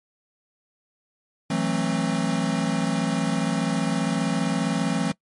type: chord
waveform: square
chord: F# half-diminished seventh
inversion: third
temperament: equal with one note detuned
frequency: 164.81 / 185 / 220 / 266.7 Hz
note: E3 / F#3 / A3 / C4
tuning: 0 / 0 / 0 / +33 cents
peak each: -28 dBFS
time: 1.5-5.12 s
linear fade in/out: 5 ms
effects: noise-tail reverb RT60 0.1 s tail -22 dB re dry + MP3 48 kbps